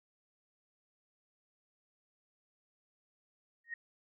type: tone with exponential growth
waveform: sine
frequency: 1864.7 Hz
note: A#6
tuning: in tune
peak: -34 dBFS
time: 3.64-3.74 s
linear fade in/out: 5 ms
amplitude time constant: 20 ms
effects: none